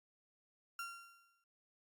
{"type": "tone with exponential decay", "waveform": "35% pulse", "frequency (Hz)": 1379, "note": "F6", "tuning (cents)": -22, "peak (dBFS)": -38, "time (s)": [0.79, 1.44], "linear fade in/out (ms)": 2, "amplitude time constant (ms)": 140, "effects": ["noise-tail reverb RT60 0.4 s tail -24 dB re dry", "Opus 48 kbps"]}